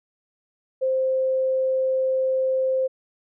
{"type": "tone", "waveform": "sine", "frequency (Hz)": 523.3, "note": "C5", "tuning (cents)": 0, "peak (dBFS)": -19, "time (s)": [0.81, 2.88], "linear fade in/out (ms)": 20, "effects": []}